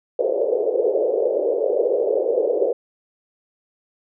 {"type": "band-pass noise", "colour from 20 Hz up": "white", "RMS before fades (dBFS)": -20, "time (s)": [0.19, 2.73], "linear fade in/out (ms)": 5, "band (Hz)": [410, 540], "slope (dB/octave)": 48, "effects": []}